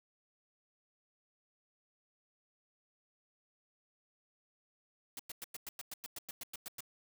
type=noise bursts; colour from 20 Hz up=white; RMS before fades=-44 dBFS; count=14; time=5.17-6.806 s; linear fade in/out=2 ms; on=24 ms; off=100 ms; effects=none